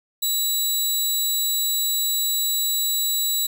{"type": "tone", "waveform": "15% pulse", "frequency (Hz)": 3925, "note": "B7", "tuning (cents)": -11, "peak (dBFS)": -13, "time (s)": [0.22, 3.47], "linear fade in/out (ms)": 10, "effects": ["8-bit"]}